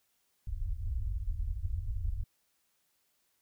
pink low-pass noise, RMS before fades -34 dBFS, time 0.47-2.24 s, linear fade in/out 5 ms, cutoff 100 Hz, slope 96 dB/octave, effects white hiss -75 dBFS RMS until 3.41 s

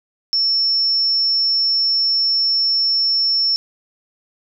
sine tone, 5400 Hz, E8, 41 cents sharp, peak -14 dBFS, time 0.33-3.56 s, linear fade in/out 0 ms, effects none

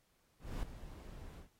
brown noise with ADSR envelope, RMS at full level -38 dBFS, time 0.39-1.49 s, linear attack 240 ms, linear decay 3 ms, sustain -12 dB, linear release 110 ms, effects pink hiss -75 dBFS RMS until 1.59 s + AAC 48 kbps

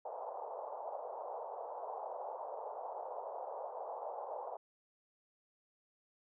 white band-pass noise, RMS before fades -44 dBFS, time 0.05-4.57 s, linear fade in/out 5 ms, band 480 to 930 Hz, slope 48 dB/octave, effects none

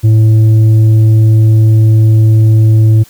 sine tone with tanh clipping, 109.8 Hz, A2, 3 cents flat, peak -4 dBFS, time 0.03-3.04 s, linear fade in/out 20 ms, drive 5 dB, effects white hiss -41 dBFS RMS until 3.09 s

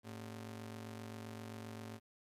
sawtooth ring-modulated tone, 164.81 Hz, E3, in tune, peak -39 dBFS, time 0.03-2 s, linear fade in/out 50 ms, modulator 58.6 Hz, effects resampled to 32000 Hz + 12-bit

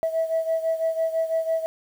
sine beating tone pair, 649 / 655 Hz, E5 / E5, -27 / -11 cents, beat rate 6 Hz, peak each -22 / -26 dBFS, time 0.03-1.66 s, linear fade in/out 0 ms, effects tanh soft clip ceiling -16 dBFS + 8-bit

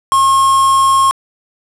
triangle tone with quantisation, 1078 Hz, C#6, 49 cents flat, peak -6 dBFS, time 0.12-1.11 s, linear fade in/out 0 ms, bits 3, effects low-pass 11000 Hz 12 dB/octave

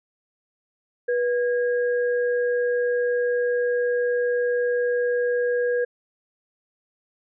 sine tone pair together, 487.3 / 1636 Hz, B4 / G#6, -23 / -26 cents, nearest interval octave + major sixth, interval 2097 cents, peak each -20 / -30 dBFS, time 1.08-5.85 s, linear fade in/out 10 ms, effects none

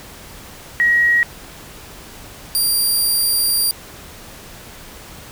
sine / 10% pulse tone pair in turn, 1900 / 4753 Hz, A#6 / D8, +33 / +20 cents, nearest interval octave + major third, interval 1587 cents, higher second, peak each -11 / -8 dBFS, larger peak second, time 0.8-1.23 / 2.55-3.71 s, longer second, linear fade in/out 0 ms, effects pink hiss -38 dBFS RMS until 5.31 s

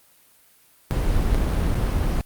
brown noise with dropouts, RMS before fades -21 dBFS, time 0.91-2.21 s, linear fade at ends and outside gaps 0 ms, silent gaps 1.346-1.351 / 1.746-1.752 s, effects white hiss -56 dBFS RMS until 2.25 s + Opus 32 kbps

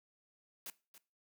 white noise with echo, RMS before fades -45 dBFS, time 0.66-0.7 s, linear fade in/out 2 ms, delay 280 ms, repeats 1, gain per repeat -13 dB, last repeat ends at 0.98 s, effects noise-tail reverb RT60 0.3 s tail -19 dB re dry + high-pass 200 Hz 12 dB/octave

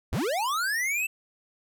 square linear sweep, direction up, 38.16 to 2685 Hz, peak -26 dBFS, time 0.12-1.07 s, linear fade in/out 10 ms, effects none

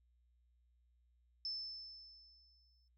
sine tone with exponential decay, 5274 Hz, E8, in tune, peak -38 dBFS, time 1.45-2.88 s, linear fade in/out 1 ms, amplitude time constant 310 ms, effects noise-tail reverb RT60 0.1 s tail -23 dB re dry + added 60 Hz sine -70 dBFS peak until 2.97 s

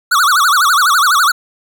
square tone with vibrato, 1290 Hz, E6, 38 cents flat, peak -9 dBFS, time 0.11-1.32 s, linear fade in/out 10 ms, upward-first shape sine, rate 12 Hz, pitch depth 260 cents each way, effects none

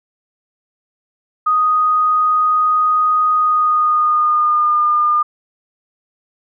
sine tone with pitch glide, 1244.5 to 1209.1 Hz, D#6 to D#6, 0 to -50 cents, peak -11 dBFS, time 1.46-5.23 s, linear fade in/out 10 ms, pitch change -50 cents, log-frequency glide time 3.33-4.81 s, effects none

